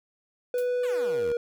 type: tone with pitch glide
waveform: triangle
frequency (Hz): 493.9 to 475.4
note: B4 to A#4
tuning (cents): 0 to +34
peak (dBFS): -22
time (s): 0.54-1.37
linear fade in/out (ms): 2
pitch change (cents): -66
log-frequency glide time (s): 0.91-1.25
type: noise with exponential decay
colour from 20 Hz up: blue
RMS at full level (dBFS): -39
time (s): 0.58-0.71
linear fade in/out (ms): 1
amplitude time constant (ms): 27
type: exponential sweep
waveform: 10% pulse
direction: down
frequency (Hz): 608 to 64.2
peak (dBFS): -31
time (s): 0.83-1.33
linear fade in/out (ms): 5
effects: none